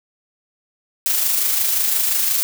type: noise with amplitude modulation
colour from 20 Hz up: blue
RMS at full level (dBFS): -17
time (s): 1.06-2.43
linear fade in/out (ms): 0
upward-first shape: sine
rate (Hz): 25.7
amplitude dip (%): 35
effects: none